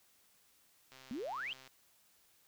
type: click train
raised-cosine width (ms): 0.2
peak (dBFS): -38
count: 100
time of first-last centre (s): 0.92-1.676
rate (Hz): 131
type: exponential sweep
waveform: sine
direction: up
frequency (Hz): 220 to 3241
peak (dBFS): -38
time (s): 1.11-1.53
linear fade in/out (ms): 0
effects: white hiss -69 dBFS RMS until 2.47 s